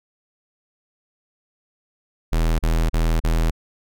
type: tone bursts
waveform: square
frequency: 40.65 Hz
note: E1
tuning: 23 cents flat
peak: -17 dBFS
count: 4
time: 2.32-3.508 s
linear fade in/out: 10 ms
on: 270 ms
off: 36 ms
effects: none